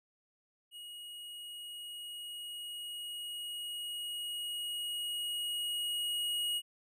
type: tone with level ramp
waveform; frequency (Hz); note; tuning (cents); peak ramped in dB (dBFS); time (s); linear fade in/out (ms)
square; 2890; F#7; -41; -46 to -32; 0.71-6.62; 50
effects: none